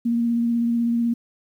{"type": "tone with vibrato", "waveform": "sine", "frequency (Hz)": 234.5, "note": "A#3", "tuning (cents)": 11, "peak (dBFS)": -18, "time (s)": [0.05, 1.14], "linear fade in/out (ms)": 10, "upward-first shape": "sine", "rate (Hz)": 16, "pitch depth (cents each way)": 16, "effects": ["9-bit"]}